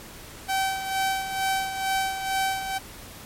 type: tone with tremolo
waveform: sawtooth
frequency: 770 Hz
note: G5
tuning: 31 cents flat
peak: -18 dBFS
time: 0.48-2.79 s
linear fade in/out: 20 ms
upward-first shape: sine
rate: 2.2 Hz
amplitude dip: 60%
effects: pink hiss -43 dBFS RMS until 3.25 s + MP3 64 kbps